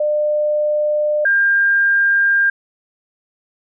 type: tone pair in turn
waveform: sine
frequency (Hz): 600 / 1601.8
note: D5 / G6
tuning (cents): +37 / +37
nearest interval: octave + perfect fourth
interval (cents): 1700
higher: second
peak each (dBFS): -14 / -11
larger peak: second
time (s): 0-1.25 / 1.25-2.5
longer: neither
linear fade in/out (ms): 5
effects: none